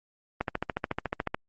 click train, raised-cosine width 0.5 ms, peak -13 dBFS, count 14, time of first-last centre 0.41-1.345 s, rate 13.9 Hz, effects Opus 24 kbps

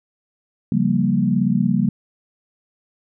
sine chord, G half-diminished seventh, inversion second, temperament equal, 138.59 / 174.61 / 196 / 233.1 Hz, Db3 / F3 / G3 / Bb3, 0 / 0 / 0 / 0 cents, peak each -23 / -22 / -19 / -20 dBFS, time 0.72-1.89 s, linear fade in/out 2 ms, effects none

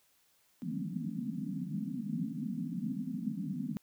white band-pass noise, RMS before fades -37 dBFS, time 0.62-3.77 s, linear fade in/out 0 ms, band 150 to 270 Hz, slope 96 dB/octave, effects white hiss -70 dBFS RMS until 3.82 s

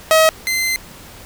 sawtooth tone pair in turn, 637 / 2071 Hz, D#5 / C7, +41 / -18 cents, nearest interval octave + minor sixth, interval 2041 cents, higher second, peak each -5 / -13 dBFS, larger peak first, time 0.11-0.29 / 0.47-0.76 s, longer second, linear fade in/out 0 ms, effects pink hiss -39 dBFS RMS until 1.25 s

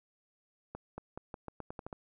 accelerating click train, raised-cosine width 1 ms, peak -27 dBFS, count 10, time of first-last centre 0.75-1.928 s, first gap 230 ms, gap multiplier 0.85, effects none

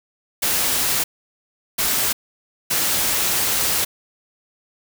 white noise bursts at uneven times, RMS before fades -20 dBFS, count 3, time 0.42-1.04 / 1.78-2.13 / 2.7-3.85 s, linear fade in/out 10 ms, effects none

